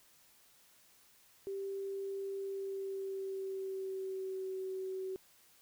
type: tone with pitch glide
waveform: sine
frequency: 392 to 378.2 Hz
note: G4 to F#4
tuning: 0 to +38 cents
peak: -37 dBFS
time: 1.47-5.16 s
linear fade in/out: 0 ms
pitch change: -62 cents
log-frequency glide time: 2.36-4.56 s
effects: white hiss -65 dBFS RMS until 5.61 s